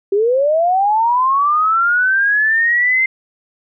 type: linear sweep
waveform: sine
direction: up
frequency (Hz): 384.1 to 2093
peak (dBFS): -11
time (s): 0.12-3.06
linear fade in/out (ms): 5
effects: none